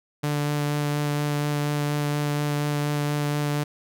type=tone with vibrato; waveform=sawtooth; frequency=146.83 Hz; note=D3; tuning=in tune; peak=-19 dBFS; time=0.23-3.64 s; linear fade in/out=10 ms; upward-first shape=sine; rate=4.2 Hz; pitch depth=10 cents each way; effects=none